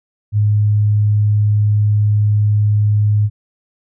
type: tone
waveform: sine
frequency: 104.8 Hz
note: G#2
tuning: 16 cents sharp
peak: -10 dBFS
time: 0.32-3.3 s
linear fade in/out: 50 ms
effects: none